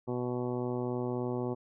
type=harmonic tone; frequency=123.47 Hz; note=B2; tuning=in tune; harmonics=1 / 2 / 3 / 4 / 5 / 6 / 7 / 8 / 9; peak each=-37 / -36 / -35 / -40 / -44 / -47 / -45 / -52 / -50 dBFS; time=0.07-1.55 s; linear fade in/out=20 ms; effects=none